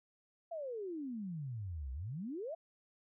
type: exponential two-way sweep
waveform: sine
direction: down then up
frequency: 693 to 61.7 to 693 Hz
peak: -39 dBFS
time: 0.51-2.55 s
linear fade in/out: 10 ms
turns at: 1.92 s
effects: none